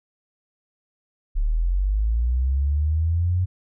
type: linear sweep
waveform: sine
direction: up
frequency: 34.65 to 92.6 Hz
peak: -18 dBFS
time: 1.35-3.46 s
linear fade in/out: 20 ms
effects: none